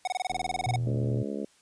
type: tone bursts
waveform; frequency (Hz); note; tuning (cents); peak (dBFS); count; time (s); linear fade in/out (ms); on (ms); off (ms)
square; 740; F#5; 0; -27; 15; 0.05-0.76; 2; 24; 25
type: click train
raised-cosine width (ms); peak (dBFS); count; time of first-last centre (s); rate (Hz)
2; -32; 75; 0.3-1.181; 84
type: tone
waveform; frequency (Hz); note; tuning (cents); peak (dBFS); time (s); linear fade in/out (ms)
sine; 120; B2; -49; -26; 0.66-1.23; 10
type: harmonic tone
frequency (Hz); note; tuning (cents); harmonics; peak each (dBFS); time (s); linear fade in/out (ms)
70.2; C#2; +22; 3 / 4 / 5 / 6 / 7 / 8 / 9; -35 / -37 / -40 / -38 / -41 / -42 / -46; 0.86-1.45; 5
effects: white hiss -62 dBFS RMS until 1.61 s + resampled to 22050 Hz